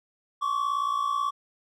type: tone pair together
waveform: triangle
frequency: 1085.6 / 1144 Hz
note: C#6 / D6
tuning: -36 / -46 cents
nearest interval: minor second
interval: 90 cents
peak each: -28 / -24 dBFS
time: 0.41-1.31 s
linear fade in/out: 20 ms
effects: none